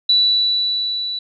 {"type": "tone with level ramp", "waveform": "sine", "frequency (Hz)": 3951, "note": "B7", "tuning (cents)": 0, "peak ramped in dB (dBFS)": [-10, -22], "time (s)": [0.09, 1.19], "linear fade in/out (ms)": 5, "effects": []}